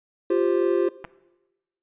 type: chord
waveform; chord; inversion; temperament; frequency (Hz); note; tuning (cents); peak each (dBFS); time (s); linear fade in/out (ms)
triangle; F suspended second; none; just; 349.2 / 392.9 / 523.8; F4 / G4 / C5; 0 / +4 / +2; -19 / -21 / -25; 0.3-0.89; 5
type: clicks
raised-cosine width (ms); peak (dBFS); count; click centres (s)
0.5; -21 / -20; 2; 1.043 / 1.049
effects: noise-tail reverb RT60 1.0 s tail -18 dB re dry + resampled to 8000 Hz